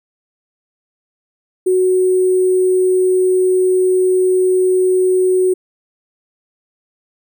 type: tone with sample-and-hold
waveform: sine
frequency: 370 Hz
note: F#4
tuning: in tune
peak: -10 dBFS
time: 1.66-5.54 s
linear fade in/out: 10 ms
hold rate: 8820 Hz
effects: none